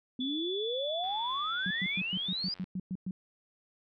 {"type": "exponential sweep", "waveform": "sine", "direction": "up", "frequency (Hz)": [246.9, 4978], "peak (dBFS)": -32, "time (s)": [0.19, 2.54], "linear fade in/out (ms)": 2}
{"type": "tone", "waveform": "sine", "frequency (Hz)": 3451, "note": "A7", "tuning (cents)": -34, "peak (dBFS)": -35, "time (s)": [0.2, 2.01], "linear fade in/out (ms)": 10}
{"type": "click train", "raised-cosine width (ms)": 0.3, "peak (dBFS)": -39, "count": 146, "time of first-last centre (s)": [1.04, 2.642], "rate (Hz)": 90.5}
{"type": "tone bursts", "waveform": "sine", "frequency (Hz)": 185, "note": "F#3", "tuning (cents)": 0, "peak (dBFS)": -32, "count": 10, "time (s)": [1.66, 3.11], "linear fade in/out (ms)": 2, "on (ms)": 46, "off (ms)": 110}
{"effects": []}